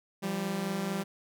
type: tone pair together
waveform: sawtooth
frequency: 171.47 / 195.9 Hz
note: F3 / G3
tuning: -31 / -1 cents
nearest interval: major second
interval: 230 cents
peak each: -32 / -28 dBFS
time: 0.22-1.04 s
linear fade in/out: 20 ms
effects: none